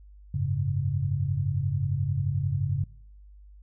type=chord; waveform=sine; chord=F# suspended second; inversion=none; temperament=equal; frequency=92.5 / 103.83 / 138.59 Hz; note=F#2 / G#2 / C#3; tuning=0 / 0 / 0 cents; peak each=-30 / -30 / -27 dBFS; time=0.34-2.84 s; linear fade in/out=5 ms; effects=noise-tail reverb RT60 0.7 s tail -24 dB re dry + added 50 Hz sine -47 dBFS peak until 3.62 s